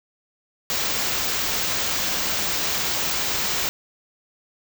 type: band-stop noise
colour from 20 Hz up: white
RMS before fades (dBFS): -24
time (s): 0.7-3.69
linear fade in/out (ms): 0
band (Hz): 7600 to 15000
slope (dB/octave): 48
effects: none